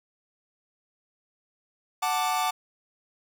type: chord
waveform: 45% pulse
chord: D major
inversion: first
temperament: equal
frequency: 740 / 880 / 1174.7 Hz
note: F#5 / A5 / D6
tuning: 0 / 0 / 0 cents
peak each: -28 / -29 / -29 dBFS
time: 2.02-2.51 s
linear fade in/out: 10 ms
effects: none